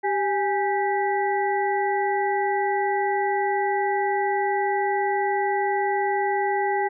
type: harmonic tone with a mistuned harmonic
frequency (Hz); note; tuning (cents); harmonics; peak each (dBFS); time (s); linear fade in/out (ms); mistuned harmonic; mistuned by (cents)
391.7; G4; -1; 1 / 2 / 4 / 5; -25 / -23 / -35 / -30; 0.03-6.89; 20; 2; +88
effects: none